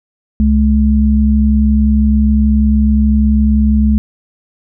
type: tone pair together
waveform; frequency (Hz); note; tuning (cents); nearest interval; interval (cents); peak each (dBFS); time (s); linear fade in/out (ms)
sine; 67.34 / 213.8; C#2 / A3; -50 / -49; octave + minor sixth; 2001; -10; 0.4-3.98; 0
effects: none